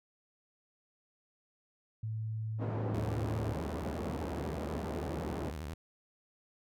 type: tone with pitch glide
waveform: sine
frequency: 110 to 108.8 Hz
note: A2 to A2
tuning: 0 to -19 cents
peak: -34 dBFS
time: 2.03-3.53 s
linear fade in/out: 5 ms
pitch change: -19 cents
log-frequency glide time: 2.39-3.27 s
type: band-pass noise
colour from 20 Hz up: pink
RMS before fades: -39 dBFS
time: 2.58-5.53 s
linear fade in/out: 50 ms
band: 160 to 690 Hz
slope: 12 dB/octave
type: tone with vibrato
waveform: sawtooth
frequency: 76.1 Hz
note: D#2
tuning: 38 cents flat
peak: -35 dBFS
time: 2.94-5.74 s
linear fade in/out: 0 ms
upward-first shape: sine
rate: 12 Hz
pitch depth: 200 cents each way
effects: none